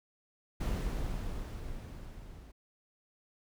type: noise with level ramp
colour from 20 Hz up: brown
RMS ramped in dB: -31 to -50 dBFS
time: 0.6-2.52 s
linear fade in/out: 10 ms
effects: none